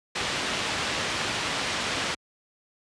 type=low-pass noise; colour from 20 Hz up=white; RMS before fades=-29 dBFS; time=0.15-2.15 s; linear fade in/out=10 ms; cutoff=3600 Hz; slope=12 dB/octave; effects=high-pass 60 Hz 12 dB/octave + resampled to 22050 Hz